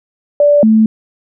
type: tone pair in turn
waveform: sine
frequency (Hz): 583 / 219.5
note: D5 / A3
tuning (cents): -13 / -4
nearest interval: octave + perfect fourth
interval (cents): 1691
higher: first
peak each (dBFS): -5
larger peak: neither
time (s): 0.4-0.63 / 0.63-0.86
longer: neither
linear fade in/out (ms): 2
effects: none